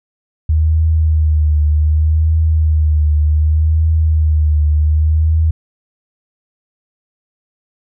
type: tone with vibrato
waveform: sine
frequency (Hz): 77.5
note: D#2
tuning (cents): -6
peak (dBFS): -9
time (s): 0.49-5.51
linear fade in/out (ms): 5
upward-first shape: triangle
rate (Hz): 0.66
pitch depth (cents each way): 56
effects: none